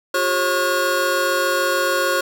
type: tone cluster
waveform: square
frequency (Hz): 354.1 / 400.8 / 541 / 1097 / 1436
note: F4 / G4 / C#5 / C#6 / F6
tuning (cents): +24 / +38 / -42 / -18 / +48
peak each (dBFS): -27 / -29 / -22 / -25 / -23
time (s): 0.14-2.21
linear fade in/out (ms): 5
effects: none